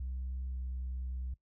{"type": "tone with pitch glide", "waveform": "sine", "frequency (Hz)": [64.2, 63.57], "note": ["C2", "C2"], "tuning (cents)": [-32, -49], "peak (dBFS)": -34, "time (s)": [0, 1.34], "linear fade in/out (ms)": 5, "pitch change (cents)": -17, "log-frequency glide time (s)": [0.51, 0.58], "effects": ["noise-tail reverb RT60 0.1 s tail -19 dB re dry", "tanh soft clip ceiling -33 dBFS"]}